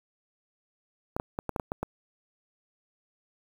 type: clicks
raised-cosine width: 1 ms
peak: -16 dBFS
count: 8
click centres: 1.165 / 1.199 / 1.389 / 1.493 / 1.562 / 1.598 / 1.719 / 1.83 s
effects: 7-bit